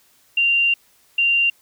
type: tone bursts at uneven times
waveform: sine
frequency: 2775 Hz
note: F7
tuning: 12 cents flat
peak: -14 dBFS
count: 2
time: 0.37-0.74 / 1.18-1.5 s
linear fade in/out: 5 ms
effects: white hiss -57 dBFS RMS until 1.61 s